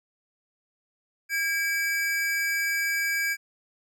square tone pair together, 1626.3 / 2300 Hz, G#6 / D7, -37 / -37 cents, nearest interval tritone, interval 600 cents, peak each -28 dBFS, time 1.29-3.37 s, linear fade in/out 50 ms, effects none

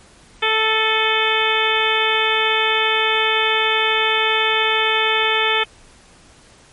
harmonic tone with a mistuned harmonic, 440 Hz, A4, in tune, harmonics 1 / 2 / 3 / 4 / 5 / 6 / 7 / 8, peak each -23 / -23 / -23 / -23 / -23 / -23 / -23 / -23 dBFS, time 0.42-5.64 s, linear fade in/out 10 ms, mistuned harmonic 6, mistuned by -55 cents, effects pink hiss -48 dBFS RMS until 6.72 s + MP3 48 kbps

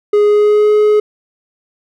triangle tone with pitch glide, 415.3 to 422.3 Hz, G#4 to G#4, 0 to +29 cents, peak -5 dBFS, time 0.13-1 s, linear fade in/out 5 ms, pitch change +29 cents, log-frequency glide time 0.24-0.72 s, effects none

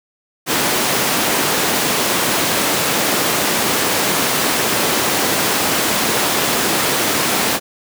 pink high-pass noise, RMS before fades -17 dBFS, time 0.46-7.6 s, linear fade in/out 50 ms, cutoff 230 Hz, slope 12 dB/octave, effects none

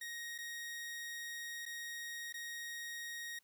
sawtooth tone with dropouts, 1875 Hz, A#6, 10 cents sharp, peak -39 dBFS, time 0.01-3.39 s, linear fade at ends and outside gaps 5 ms, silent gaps 0.38-0.385 / 1.655-1.661 / 2.326-2.34 s, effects white hiss -75 dBFS RMS until 3.43 s

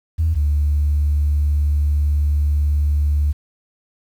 sine tone pair in turn, 80.5 / 73.47 Hz, E2 / D2, -41 / +1 cents, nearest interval major second, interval 158 cents, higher first, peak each -13 dBFS, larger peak neither, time 0.18-0.35 / 0.35-3.33 s, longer second, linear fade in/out 20 ms, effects tanh soft clip ceiling -10 dBFS + 8-bit

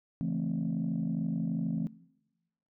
sine tone cluster, 142.3 / 169.1 / 221.2 / 263.9 Hz, C#3 / E3 / A3 / C4, +46 / +44 / +9 / +15 cents, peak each -39 / -31 / -34 / -35 dBFS, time 0.21-1.87 s, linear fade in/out 0 ms, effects noise-tail reverb RT60 1.0 s tail -22 dB re dry + tanh soft clip ceiling -23 dBFS

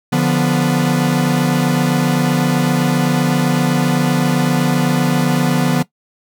45% pulse chord, B diminished, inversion first, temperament equal, 146.83 / 174.61 / 246.9 Hz, D3 / F3 / B3, 0 / 0 / 0 cents, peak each -17 dBFS, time 0.12-5.83 s, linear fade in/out 10 ms, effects noise-tail reverb RT60 0.1 s tail -18 dB re dry

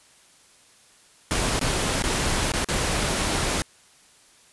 pink noise with dropouts, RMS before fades -24 dBFS, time 1.31-3.62 s, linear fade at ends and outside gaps 0 ms, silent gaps 1.593-1.613 / 2.023-2.039 / 2.519-2.537 / 2.645-2.687 s, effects white hiss -55 dBFS RMS until 4.52 s + resampled to 24000 Hz

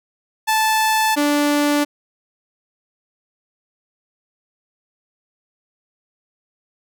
sawtooth tone pair in turn, 875 / 292 Hz, A5 / D4, -10 / -10 cents, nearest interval octave + perfect fifth, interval 1900 cents, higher first, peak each -11 dBFS, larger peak neither, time 0.47-1.16 / 1.16-1.85 s, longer neither, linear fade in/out 20 ms, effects none

